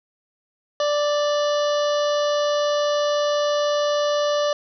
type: harmonic tone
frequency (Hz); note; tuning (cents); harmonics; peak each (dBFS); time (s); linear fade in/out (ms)
587.3; D5; 0; 1 / 2 / 3 / 5 / 6 / 7 / 8 / 9 / 10; -19 / -27 / -34 / -33 / -36 / -37 / -39 / -42 / -39; 0.8-4.53; 2
effects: none